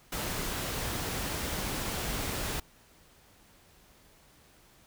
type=noise; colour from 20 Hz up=pink; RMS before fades=-34 dBFS; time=0.12-2.6 s; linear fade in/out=5 ms; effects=pink hiss -60 dBFS RMS until 4.86 s